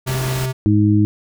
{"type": "tone", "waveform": "square", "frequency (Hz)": 130, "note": "C3", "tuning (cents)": -11, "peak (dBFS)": -20, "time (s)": [0.06, 0.53], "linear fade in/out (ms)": 20}
{"type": "noise", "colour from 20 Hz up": "pink", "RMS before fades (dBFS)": -27, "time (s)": [0.07, 0.46], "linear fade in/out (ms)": 5}
{"type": "harmonic tone", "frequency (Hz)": 104.7, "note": "G#2", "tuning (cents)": 15, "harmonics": [1, 2, 3], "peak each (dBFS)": [-14, -17, -15], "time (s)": [0.66, 1.05], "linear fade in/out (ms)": 0}
{"effects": []}